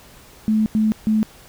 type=tone bursts at uneven times; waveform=sine; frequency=216.8 Hz; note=A3; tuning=25 cents flat; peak=-14 dBFS; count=3; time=0.48-0.66 / 0.75-0.92 / 1.07-1.23 s; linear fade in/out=0 ms; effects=pink hiss -46 dBFS RMS until 1.48 s